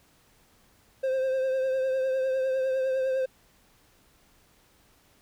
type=tone with vibrato; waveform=triangle; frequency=525 Hz; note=C5; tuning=6 cents sharp; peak=-22 dBFS; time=1.03-3.26 s; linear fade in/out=10 ms; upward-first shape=triangle; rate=9.9 Hz; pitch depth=34 cents each way; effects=pink hiss -62 dBFS RMS until 5.21 s